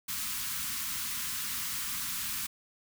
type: band-stop noise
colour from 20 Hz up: white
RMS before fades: -35 dBFS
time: 0.08-2.47 s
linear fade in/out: 10 ms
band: 270 to 1000 Hz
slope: 48 dB/octave
effects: none